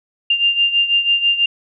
sine beating tone pair, 2794 / 2800.1 Hz, F7 / F7, 0 / +4 cents, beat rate 6.1 Hz, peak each -14 / -19 dBFS, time 0.3-1.46 s, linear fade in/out 5 ms, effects none

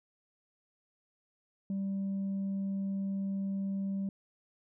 sine tone, 195.4 Hz, G3, 5 cents flat, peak -29 dBFS, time 1.7-4.09 s, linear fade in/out 2 ms, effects tanh soft clip ceiling -30 dBFS

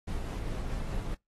brown noise with tremolo, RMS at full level -33 dBFS, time 0.07-1.15 s, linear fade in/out 10 ms, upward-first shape sine, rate 4.8 Hz, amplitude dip 25%, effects noise-tail reverb RT60 0.2 s tail -26 dB re dry + AAC 32 kbps

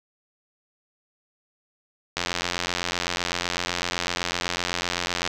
click train, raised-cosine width 0.2 ms, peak -7 dBFS, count 274, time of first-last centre 2.17-5.276 s, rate 87.9 Hz, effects none

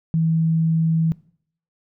sine tone, 162.3 Hz, E3, 27 cents flat, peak -16 dBFS, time 0.14-1.12 s, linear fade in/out 0 ms, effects noise-tail reverb RT60 0.6 s tail -21 dB re dry

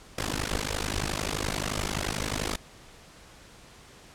pink noise with amplitude modulation, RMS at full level -26 dBFS, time 0.18-2.56 s, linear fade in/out 5 ms, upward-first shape sine, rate 51.5 Hz, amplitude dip 100%, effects pink hiss -51 dBFS RMS until 4.14 s + low-pass 9000 Hz 12 dB/octave

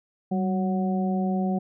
harmonic tone with a mistuned harmonic, 185 Hz, F#3, in tune, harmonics 1 / 2 / 3 / 4, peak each -23 / -33 / -36 / -32 dBFS, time 0.31-1.59 s, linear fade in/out 10 ms, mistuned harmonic 1, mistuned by +58 cents, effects none

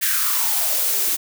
blue noise with high-pass filter sweep, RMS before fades -20 dBFS, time 0.01-1.17 s, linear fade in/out 20 ms, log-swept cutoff 1800 to 300 Hz, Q 5.3, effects none

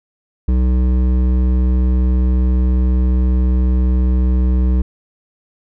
triangle tone with hard clipping, 62.7 Hz, B1, 27 cents sharp, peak -13 dBFS, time 0.48-4.82 s, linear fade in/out 5 ms, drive 15 dB, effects none

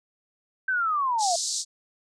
sine linear sweep, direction down, 1568 to 657 Hz, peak -22 dBFS, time 0.68-1.36 s, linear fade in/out 5 ms
white band-pass noise, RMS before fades -29 dBFS, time 1.18-1.65 s, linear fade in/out 50 ms, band 4100 to 8100 Hz, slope 48 dB/octave
effects none

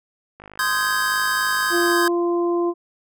click train, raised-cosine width 0.5 ms, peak -25 dBFS, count 79, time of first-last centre 0.4-1.918 s, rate 51.4 Hz
square chord, Ab major seventh, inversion first, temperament just, 1038.3 / 1245.9 / 1557.4 / 1661.2 Hz, C6 / Eb6 / G6 / Ab6, -14 / +2 / -12 / 0 cents, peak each -26 / -27 / -25 / -24 dBFS, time 0.59-2.08 s, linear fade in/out 2 ms
harmonic tone, 345.7 Hz, F4, 18 cents flat, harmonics 1 / 2 / 3, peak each -18 / -30 / -29 dBFS, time 1.7-2.74 s, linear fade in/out 50 ms
effects none

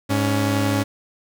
sawtooth tone pair together, 103.7 / 279.7 Hz, G#2 / C#4, -2 / +16 cents, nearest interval octave + perfect fourth, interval 1718 cents, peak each -17 dBFS, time 0.09-0.84 s, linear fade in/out 20 ms, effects none

